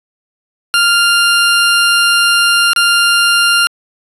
20% pulse tone with dropouts, 1396.9 Hz, F6, in tune, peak -3 dBFS, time 0.74-3.67 s, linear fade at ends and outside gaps 0 ms, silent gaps 2.733-2.762 s, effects resampled to 32000 Hz

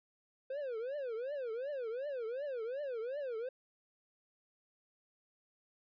triangle tone with vibrato, 510 Hz, C5, 44 cents flat, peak -35 dBFS, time 0.5-3.49 s, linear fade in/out 5 ms, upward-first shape triangle, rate 2.7 Hz, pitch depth 290 cents each way, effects resampled to 11025 Hz

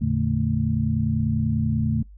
sine tone cluster, 84.7 / 115 / 145.1 / 221.3 Hz, E2 / A#2 / D3 / A3, +48 / -23 / -21 / +10 cents, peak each -27 / -26 / -25 / -24 dBFS, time 0.01-2.03 s, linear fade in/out 10 ms, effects noise-tail reverb RT60 0.1 s tail -21 dB re dry + added 50 Hz sine -42 dBFS peak until 2.17 s

